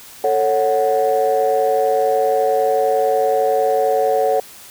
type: chord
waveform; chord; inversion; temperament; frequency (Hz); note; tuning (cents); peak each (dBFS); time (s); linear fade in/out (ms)
sine; F# minor; first; just; 444 / 555 / 740; A4 / C#5 / F#5; +16 / +2 / 0; -17; 0.24-4.4; 2
effects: tanh soft clip ceiling -7 dBFS + white hiss -40 dBFS RMS until 4.7 s